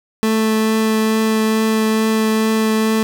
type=tone with vibrato; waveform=30% pulse; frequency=219.6 Hz; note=A3; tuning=3 cents flat; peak=-11 dBFS; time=0.23-3.03 s; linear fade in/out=0 ms; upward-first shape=triangle; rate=2.3 Hz; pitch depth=9 cents each way; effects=none